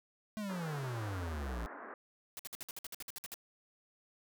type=exponential sweep; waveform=square; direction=down; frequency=220 to 55 Hz; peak=-38 dBFS; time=0.37-1.66 s; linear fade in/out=0 ms
type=band-pass noise; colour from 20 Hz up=white; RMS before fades=-48 dBFS; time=0.49-1.94 s; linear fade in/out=2 ms; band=230 to 1700 Hz; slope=48 dB/octave
type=noise bursts; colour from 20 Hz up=white; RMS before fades=-44 dBFS; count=13; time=2.37-3.341 s; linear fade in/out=0 ms; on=23 ms; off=56 ms
effects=none